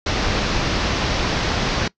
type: low-pass noise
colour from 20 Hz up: pink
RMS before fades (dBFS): -21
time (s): 0.06-1.88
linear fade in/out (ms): 5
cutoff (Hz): 5900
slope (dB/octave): 48
effects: noise-tail reverb RT60 0.1 s tail -21 dB re dry